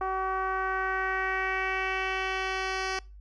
10% pulse tone with low-pass filter sweep, 379.4 Hz, F#4, 43 cents sharp, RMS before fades -30 dBFS, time 0.01-2.99 s, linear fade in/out 2 ms, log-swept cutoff 1000 to 4700 Hz, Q 2.2, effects noise-tail reverb RT60 0.3 s tail -24 dB re dry + added 50 Hz sine -45 dBFS peak until 3.2 s

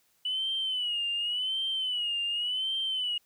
sine tone with vibrato, 2966 Hz, F#7, 4 cents sharp, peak -27 dBFS, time 0.25-3.18 s, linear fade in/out 5 ms, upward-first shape sine, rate 0.89 Hz, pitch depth 100 cents each way, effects tanh soft clip ceiling -23 dBFS + white hiss -69 dBFS RMS until 3.25 s

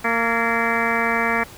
harmonic tone with a mistuned harmonic, 230.2 Hz, A#3, 22 cents flat, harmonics 1 / 2 / 3 / 4 / 5 / 6 / 7 / 8 / 9 / 10, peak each -27 / -27 / -27 / -27 / -27 / -27 / -27 / -27 / -27 / -27 dBFS, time 0.04-1.44 s, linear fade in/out 10 ms, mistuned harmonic 7, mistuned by +66 cents, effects pink hiss -42 dBFS RMS until 1.57 s

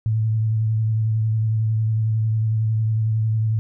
sine tone with vibrato, 110.2 Hz, A2, 3 cents sharp, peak -17 dBFS, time 0.06-3.59 s, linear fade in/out 0 ms, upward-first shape sine, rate 11 Hz, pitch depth 24 cents each way, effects none

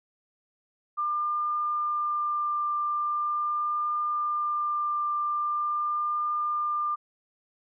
sine tone with vibrato, 1196 Hz, D6, 31 cents sharp, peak -25 dBFS, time 0.97-6.96 s, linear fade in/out 20 ms, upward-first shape triangle, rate 0.42 Hz, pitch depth 10 cents each way, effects none

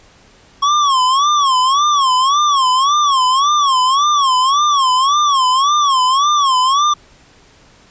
square tone with vibrato, 1100 Hz, C#6, 14 cents flat, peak -11 dBFS, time 0.62-6.94 s, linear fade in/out 10 ms, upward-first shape sine, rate 1.8 Hz, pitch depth 150 cents each way, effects pink hiss -47 dBFS RMS until 7.9 s + resampled to 16000 Hz

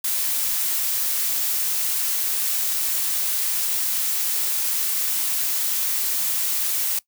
blue noise, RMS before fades -23 dBFS, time 0.04-6.99 s, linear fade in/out 5 ms, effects noise-tail reverb RT60 0.1 s tail -20 dB re dry

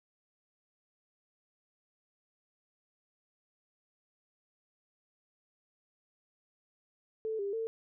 sine tone with pitch steps, 440.4 / 400 / 450.2 Hz, A4 / G4 / A4, +2 / +35 / +40 cents, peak -32 dBFS, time 7.25-7.67 s, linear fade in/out 0 ms, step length 140 ms, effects none

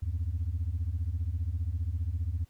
sine beating tone pair, 76.5 / 91.5 Hz, D#2 / F#2, -29 / -19 cents, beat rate 15 Hz, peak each -30 dBFS, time 0.02-2.45 s, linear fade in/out 10 ms, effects tanh soft clip ceiling -25 dBFS + pink hiss -68 dBFS RMS until 2.49 s

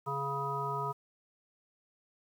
harmonic tone, 139.4 Hz, C#3, 10 cents sharp, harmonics 1 / 3 / 5 / 7 / 9, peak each -39 / -40 / -43 / -36 / -37 dBFS, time 0.06-0.93 s, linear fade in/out 20 ms, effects 10-bit

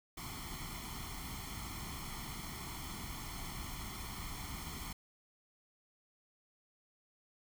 pink noise with comb filter, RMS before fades -44 dBFS, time 0.17-4.93 s, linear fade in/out 5 ms, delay 0.93 ms, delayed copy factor +0.8, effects none

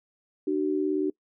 sine tone pair together, 300.8 / 379 Hz, D4 / F#4, +42 / +42 cents, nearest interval major third, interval 400 cents, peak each -26 dBFS, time 0.47-1.1 s, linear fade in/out 5 ms, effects noise-tail reverb RT60 0.1 s tail -23 dB re dry

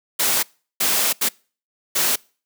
white noise bursts at uneven times, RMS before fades -19 dBFS, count 4, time 0.19-0.43 / 0.8-1.13 / 1.21-1.29 / 1.95-2.16 s, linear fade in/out 10 ms, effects noise-tail reverb RT60 0.4 s tail -26 dB re dry + high-pass 200 Hz 12 dB/octave

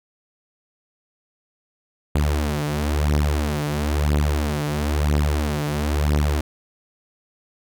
sawtooth beating tone pair, 73.42 / 74.42 Hz, D2 / D2, 0 / +24 cents, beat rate 1 Hz, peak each -18 dBFS, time 2.15-6.41 s, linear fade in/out 5 ms, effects none

